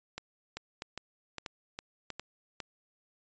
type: two click trains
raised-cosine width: 0.2 ms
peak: -21 / -21 dBFS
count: 6 / 4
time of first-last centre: 0.57-2.603 / 0.18-2.103 s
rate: 2.46 / 1.56 Hz
effects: resampled to 16000 Hz